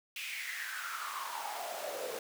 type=noise with high-pass filter sweep; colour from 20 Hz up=pink; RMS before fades=-40 dBFS; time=0.16-2.19 s; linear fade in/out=2 ms; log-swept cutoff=2600 to 450 Hz; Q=6.4; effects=none